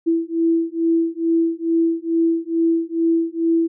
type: beating tone pair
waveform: sine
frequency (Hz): 329.8 / 332.1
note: E4 / E4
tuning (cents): +1 / +13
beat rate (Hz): 2.3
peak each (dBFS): -19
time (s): 0.06-3.68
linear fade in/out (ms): 20
effects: none